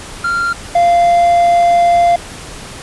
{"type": "tone pair in turn", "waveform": "triangle", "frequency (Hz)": [1386, 693], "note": ["F6", "F5"], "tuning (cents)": [-14, -14], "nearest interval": "octave", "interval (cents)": 1200, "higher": "first", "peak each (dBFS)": [-11, -5], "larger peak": "second", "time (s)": [[0.24, 0.53], [0.75, 2.16]], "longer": "second", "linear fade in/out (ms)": 5, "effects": ["pink hiss -30 dBFS RMS until 2.82 s", "resampled to 24000 Hz"]}